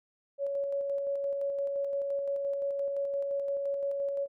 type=tone with tremolo; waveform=sine; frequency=559 Hz; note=C#5; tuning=14 cents sharp; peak=-28 dBFS; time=0.38-4.28 s; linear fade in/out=50 ms; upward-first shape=square; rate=5.8 Hz; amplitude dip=25%; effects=none